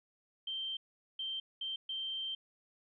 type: tone bursts at uneven times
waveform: sine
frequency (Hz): 3136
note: G7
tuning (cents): 0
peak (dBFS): -36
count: 4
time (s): 0.47-0.77 / 1.19-1.4 / 1.61-1.76 / 1.89-2.35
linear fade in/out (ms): 5
effects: none